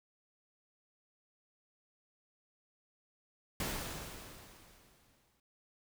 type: noise with exponential decay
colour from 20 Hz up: pink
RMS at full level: -36 dBFS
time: 3.6-5.4 s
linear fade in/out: 2 ms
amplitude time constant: 390 ms
effects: none